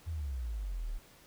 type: exponential sweep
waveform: sine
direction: down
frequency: 86.5 to 34.65 Hz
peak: -34 dBFS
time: 0.06-0.99 s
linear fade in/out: 20 ms
effects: pink hiss -59 dBFS RMS until 1.26 s